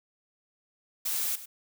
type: noise with echo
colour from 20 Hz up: blue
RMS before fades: -30 dBFS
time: 1.05-1.36 s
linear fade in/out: 10 ms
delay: 100 ms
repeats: 1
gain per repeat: -14 dB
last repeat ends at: 1.46 s
effects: none